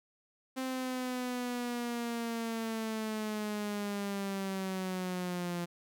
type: linear sweep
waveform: sawtooth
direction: down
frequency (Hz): 261.6 to 172.6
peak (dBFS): -30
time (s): 0.56-5.66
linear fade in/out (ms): 20
effects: none